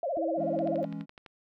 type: tone with vibrato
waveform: sine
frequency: 608 Hz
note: D#5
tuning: 40 cents flat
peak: -28 dBFS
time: 0.03-0.85 s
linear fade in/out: 2 ms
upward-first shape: sine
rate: 16 Hz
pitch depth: 250 cents each way
type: tone with tremolo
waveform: sine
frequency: 326 Hz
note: E4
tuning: 19 cents flat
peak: -31 dBFS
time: 0.17-0.83 s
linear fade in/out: 0 ms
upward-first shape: triangle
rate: 2.6 Hz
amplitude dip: 40%
type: chord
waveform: triangle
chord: C# minor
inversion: first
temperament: equal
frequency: 164.81 / 207.7 / 277.2 Hz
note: E3 / G#3 / C#4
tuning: 0 / 0 / 0 cents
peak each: -37 dBFS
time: 0.36-1.06 s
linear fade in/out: 50 ms
type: click train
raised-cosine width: 0.3 ms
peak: -31 dBFS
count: 9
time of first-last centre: 0.59-1.262 s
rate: 11.9 Hz
effects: none